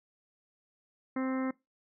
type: harmonic tone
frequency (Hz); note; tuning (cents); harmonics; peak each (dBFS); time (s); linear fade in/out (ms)
261.6; C4; 0; 1 / 2 / 3 / 4 / 5 / 6 / 7 / 8; -30 / -39 / -46 / -44 / -44 / -51 / -48 / -48; 1.16-1.51; 5
effects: noise-tail reverb RT60 0.2 s tail -21 dB re dry